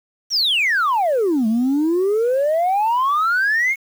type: exponential two-way sweep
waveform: sine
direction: down then up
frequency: 5920 to 213.8 to 2220 Hz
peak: -13 dBFS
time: 0.3-3.76 s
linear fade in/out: 50 ms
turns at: 1.47 s
effects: tanh soft clip ceiling -13 dBFS + 7-bit